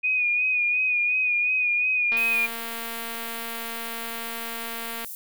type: tone with vibrato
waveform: sine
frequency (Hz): 2471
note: D#7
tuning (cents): -13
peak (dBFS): -20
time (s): 0.03-2.47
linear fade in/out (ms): 20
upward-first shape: sine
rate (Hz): 2.8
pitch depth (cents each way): 40
type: click train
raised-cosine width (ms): 0.3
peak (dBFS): -19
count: 674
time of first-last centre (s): 2.12-5.046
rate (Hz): 230
type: high-pass noise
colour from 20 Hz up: white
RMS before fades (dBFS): -37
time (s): 2.17-5.15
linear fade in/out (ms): 0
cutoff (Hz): 11000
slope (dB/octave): 12
effects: none